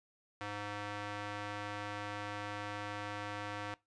square tone with band-pass filter, 103.2 Hz, G#2, 10 cents flat, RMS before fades -42 dBFS, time 0.41-3.74 s, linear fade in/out 0 ms, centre 1500 Hz, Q 0.8, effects noise-tail reverb RT60 0.2 s tail -21 dB re dry + resampled to 22050 Hz

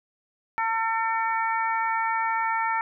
harmonic tone, 450.9 Hz, A4, 42 cents sharp, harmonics 2 / 3 / 4 / 5, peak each -25 / -29 / -31 / -33 dBFS, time 0.58-2.81 s, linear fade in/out 0 ms, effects none

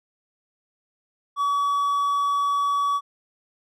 triangle tone, 1137 Hz, C#6, 44 cents sharp, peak -18 dBFS, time 1.36-3.01 s, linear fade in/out 50 ms, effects none

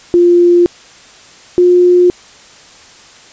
sine tone pair in turn, 349.2 / 356.7 Hz, F4 / F4, 0 / +37 cents, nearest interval unison, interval 37 cents, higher second, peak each -4 dBFS, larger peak neither, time 0.14-0.66 / 1.58-2.1 s, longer neither, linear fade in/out 0 ms, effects white hiss -39 dBFS RMS until 3.32 s + resampled to 16000 Hz

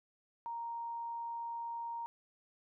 sine tone, 932.3 Hz, A#5, in tune, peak -38 dBFS, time 0.46-2.06 s, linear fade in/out 0 ms, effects none

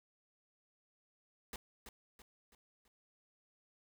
pink noise with echo, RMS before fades -45 dBFS, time 1.53-1.56 s, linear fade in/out 2 ms, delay 330 ms, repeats 4, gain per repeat -7 dB, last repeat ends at 2.88 s, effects none

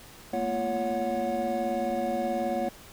triangle tone cluster, 220.2 / 238.9 / 345.2 / 559 / 732 Hz, A3 / A#3 / F4 / C#5 / F#5, +2 / +43 / -20 / +14 / -19 cents, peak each -34 / -32 / -33 / -29 / -29 dBFS, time 0.33-2.69 s, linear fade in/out 5 ms, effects pink hiss -49 dBFS RMS until 2.92 s

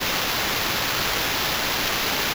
white noise with sample-and-hold, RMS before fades -24 dBFS, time 0-2.34 s, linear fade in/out 20 ms, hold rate 8820 Hz, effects none

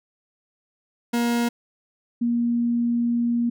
40% pulse / sine tone pair in turn, 236.9 / 236.9 Hz, A#3 / A#3, +28 / +28 cents, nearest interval unison, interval 0 cents, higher neither, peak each -19 dBFS, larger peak neither, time 1.13-1.49 / 2.21-3.5 s, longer second, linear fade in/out 10 ms, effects none

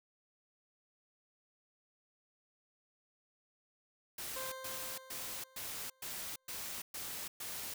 white noise bursts, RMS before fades -43 dBFS, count 8, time 4.18-7.74 s, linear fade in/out 5 ms, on 340 ms, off 120 ms
20% pulse tone with exponential decay, 523.3 Hz, C5, in tune, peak -36 dBFS, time 4.36-6.57 s, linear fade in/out 5 ms, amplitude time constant 480 ms
effects none

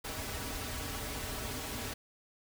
pink noise with comb filter, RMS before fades -39 dBFS, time 0.04-1.94 s, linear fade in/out 10 ms, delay 5.7 ms, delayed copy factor -0.7, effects none

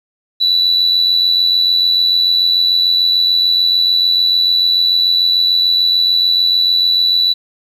sine tone with amplitude modulation, 3957 Hz, B7, 3 cents sharp, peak -6 dBFS, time 0.4-7.34 s, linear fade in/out 20 ms, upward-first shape sine, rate 86.8 Hz, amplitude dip 55%, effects tanh soft clip ceiling -5 dBFS + 8-bit

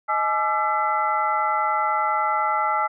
sine tone cluster, 627 / 851 / 1189 / 1345 / 2015 Hz, D#5 / G#5 / D6 / E6 / B6, +13 / +42 / +21 / +34 / +34 cents, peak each -31 / -23 / -29 / -23 / -31 dBFS, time 0.08-2.88 s, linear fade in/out 20 ms, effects none

